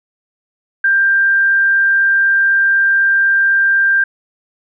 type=tone; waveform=sine; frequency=1586 Hz; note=G6; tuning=20 cents sharp; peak=-9 dBFS; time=0.84-4.04 s; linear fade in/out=5 ms; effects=none